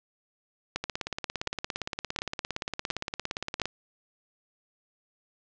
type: two click trains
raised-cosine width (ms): 0.2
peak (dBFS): -14 / -11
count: 50 / 5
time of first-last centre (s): 0.84-3.656 / 0.76-3.617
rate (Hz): 17.4 / 1.4
effects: low-pass 7000 Hz 12 dB/octave

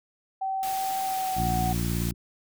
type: tone with pitch glide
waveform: sine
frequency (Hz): 769 to 743.7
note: G5 to F#5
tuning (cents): -33 to +9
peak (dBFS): -26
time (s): 0.41-1.73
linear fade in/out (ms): 10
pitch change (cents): -58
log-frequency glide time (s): 0.99-1.58
type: noise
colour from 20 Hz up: white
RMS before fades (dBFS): -37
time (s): 0.63-2.11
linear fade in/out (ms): 0
type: harmonic tone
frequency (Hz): 58.27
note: A#1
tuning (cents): 0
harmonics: 1 / 2 / 3 / 4 / 5 / 6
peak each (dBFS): -30 / -30 / -30 / -36 / -38 / -39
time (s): 1.35-2.14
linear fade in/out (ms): 50
effects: none

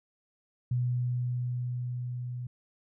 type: tone with level ramp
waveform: sine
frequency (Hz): 123.47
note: B2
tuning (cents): 0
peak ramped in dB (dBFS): -25 to -34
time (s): 0.71-2.47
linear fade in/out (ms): 5
effects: none

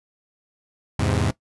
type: chord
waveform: sawtooth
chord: E augmented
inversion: none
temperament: equal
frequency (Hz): 82.41 / 103.83 / 130.81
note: E2 / G#2 / B#2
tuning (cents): 0 / 0 / 0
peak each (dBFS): -20 / -19 / -21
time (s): 0.99-1.31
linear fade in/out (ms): 5
effects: noise-tail reverb RT60 0.1 s tail -17 dB re dry + resampled to 24000 Hz

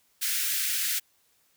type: high-pass noise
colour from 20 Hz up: white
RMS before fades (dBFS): -28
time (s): 0.21-1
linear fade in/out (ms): 20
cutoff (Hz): 1500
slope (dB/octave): 48
effects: white hiss -67 dBFS RMS until 1.56 s

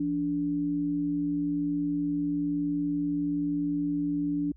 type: tone pair together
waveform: sine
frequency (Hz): 169.37 / 290.4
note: E3 / D4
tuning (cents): +47 / -19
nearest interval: major sixth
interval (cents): 934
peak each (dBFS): -35 / -26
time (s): 0-4.52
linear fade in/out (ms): 5
effects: added 60 Hz sine -50 dBFS peak until 4.56 s

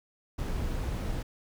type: noise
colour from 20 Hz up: brown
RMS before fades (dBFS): -32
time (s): 0.38-1.23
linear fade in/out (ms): 10
effects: none

